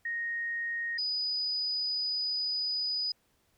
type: tone pair in turn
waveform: sine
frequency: 1864.7 / 4967 Hz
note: A#6 / D#8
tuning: 0 / -4 cents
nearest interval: octave + perfect fourth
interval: 1696 cents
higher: second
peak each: -31 / -29 dBFS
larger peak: second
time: 0.05-0.98 / 0.98-3.12 s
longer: second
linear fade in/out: 5 ms
effects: pink hiss -71 dBFS RMS until 3.57 s